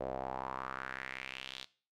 sawtooth tone with band-pass filter sweep, 65.41 Hz, C2, in tune, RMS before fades -42 dBFS, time 0-1.65 s, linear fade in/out 10 ms, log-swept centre 560 to 3800 Hz, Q 3.4, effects noise-tail reverb RT60 0.4 s tail -19 dB re dry

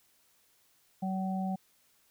harmonic tone, 189.5 Hz, F#3, 42 cents sharp, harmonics 1 / 3 / 4, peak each -31 / -46 / -37 dBFS, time 1.02-1.56 s, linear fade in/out 10 ms, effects white hiss -68 dBFS RMS until 2.1 s

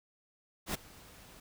pink noise with ADSR envelope, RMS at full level -33 dBFS, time 0.66-1.4 s, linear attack 85 ms, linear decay 11 ms, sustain -22 dB, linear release 4 ms, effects none

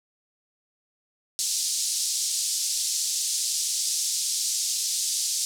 pink band-pass noise, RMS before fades -27 dBFS, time 1.39-5.45 s, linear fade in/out 0 ms, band 4700 to 9400 Hz, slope 24 dB/octave, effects none

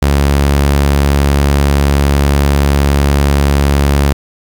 sawtooth tone, 70.6 Hz, C#2, 32 cents sharp, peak -4 dBFS, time 0.02-4.13 s, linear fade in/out 5 ms, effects 7-bit

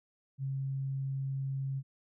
sine tone, 135.5 Hz, C#3, 39 cents flat, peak -32 dBFS, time 0.38-1.83 s, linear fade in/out 50 ms, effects none

